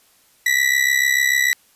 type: ring-modulated tone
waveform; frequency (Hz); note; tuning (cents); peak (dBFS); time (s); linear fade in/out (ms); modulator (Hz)
40% pulse; 1960; B6; -14; -11; 0.46-1.53; 0; 33.4
effects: white hiss -56 dBFS RMS until 1.75 s + resampled to 32000 Hz